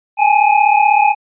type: tone pair together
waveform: square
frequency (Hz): 814.9 / 851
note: G#5 / G#5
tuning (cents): -33 / +42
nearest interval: minor second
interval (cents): 75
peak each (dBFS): -12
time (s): 0.17-1.15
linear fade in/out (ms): 50
effects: resampled to 8000 Hz